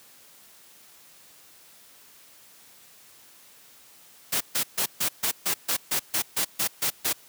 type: noise bursts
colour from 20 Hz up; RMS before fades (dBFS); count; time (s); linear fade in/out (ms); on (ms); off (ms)
white; -25; 13; 4.32-7.131; 10; 87; 140
effects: white hiss -53 dBFS RMS until 7.28 s + high-pass 100 Hz 12 dB/octave